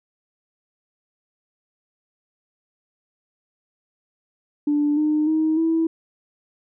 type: tone with pitch steps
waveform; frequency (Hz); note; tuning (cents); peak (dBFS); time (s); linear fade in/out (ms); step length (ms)
sine; 293.7 / 304.1 / 314.8 / 325.9; D4 / D#4 / D#4 / E4; 0 / -40 / +20 / -20; -16; 4.67-5.87; 5; 300
effects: tanh soft clip ceiling -12 dBFS